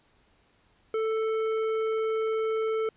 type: tone with tanh clipping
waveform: triangle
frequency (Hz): 441.4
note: A4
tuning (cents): +5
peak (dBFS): -27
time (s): 0.94-2.89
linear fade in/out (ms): 2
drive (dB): 16
effects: pink hiss -65 dBFS RMS until 2.96 s + resampled to 8000 Hz